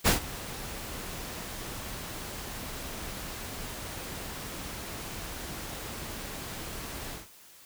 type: noise with ADSR envelope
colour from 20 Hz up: pink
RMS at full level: -20 dBFS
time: 0.04-7.28 s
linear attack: 33 ms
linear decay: 120 ms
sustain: -19 dB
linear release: 160 ms
effects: white hiss -54 dBFS RMS until 7.65 s